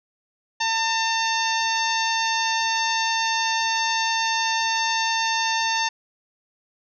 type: harmonic tone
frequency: 901 Hz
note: A5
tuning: 41 cents sharp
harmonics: 1 / 2 / 3 / 4 / 5 / 6 / 7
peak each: -24 / -27 / -29 / -30 / -31 / -32 / -32 dBFS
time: 0.6-5.89 s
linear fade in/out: 10 ms
effects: none